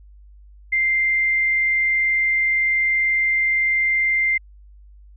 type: tone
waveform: sine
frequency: 2093 Hz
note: C7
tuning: in tune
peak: -16 dBFS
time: 0.72-4.38 s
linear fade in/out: 10 ms
effects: added 50 Hz sine -43 dBFS peak until 5.16 s